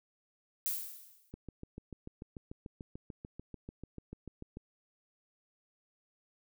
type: noise with exponential decay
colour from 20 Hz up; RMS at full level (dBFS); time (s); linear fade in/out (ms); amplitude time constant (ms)
violet; -32; 0.66-1.31; 0; 140
type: click train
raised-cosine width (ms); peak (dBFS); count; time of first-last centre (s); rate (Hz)
3; -31; 23; 1.34-4.571; 6.81
effects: none